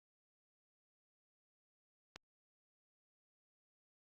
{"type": "click", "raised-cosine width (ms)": 0.2, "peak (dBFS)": -30, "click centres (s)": 2.16, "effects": ["Opus 48 kbps"]}